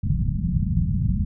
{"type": "low-pass noise", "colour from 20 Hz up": "white", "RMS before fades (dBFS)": -22, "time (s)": [0.03, 1.25], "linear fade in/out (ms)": 5, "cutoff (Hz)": 190, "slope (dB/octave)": 48, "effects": []}